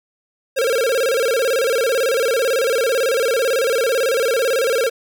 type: tone with vibrato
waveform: square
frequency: 496.3 Hz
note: B4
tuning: 8 cents sharp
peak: -16 dBFS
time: 0.56-4.9 s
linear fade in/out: 20 ms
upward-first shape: square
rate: 18 Hz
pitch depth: 140 cents each way
effects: none